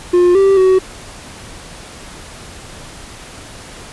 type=tone with pitch steps; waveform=triangle; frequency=354.9 / 390.1 / 375.6 Hz; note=F4 / G4 / F#4; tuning=+28 / -8 / +26 cents; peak=-5 dBFS; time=0.13-0.79 s; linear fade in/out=10 ms; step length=220 ms; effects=pink hiss -34 dBFS RMS until 3.92 s + resampled to 24000 Hz